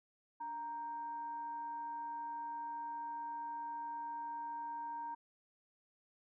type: tone with frequency modulation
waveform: sine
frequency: 932.3 Hz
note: A#5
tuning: in tune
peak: -40 dBFS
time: 0.4-5.15 s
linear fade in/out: 10 ms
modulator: 639 Hz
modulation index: 0.23
effects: none